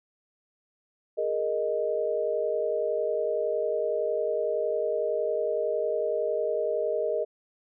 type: chord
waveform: sine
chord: Ab suspended second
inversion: none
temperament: equal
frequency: 415.3 / 466.2 / 622.3 Hz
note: Ab4 / Bb4 / Eb5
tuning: 0 / 0 / 0 cents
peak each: -31 / -29 / -28 dBFS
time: 1.17-7.25 s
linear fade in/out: 20 ms
effects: none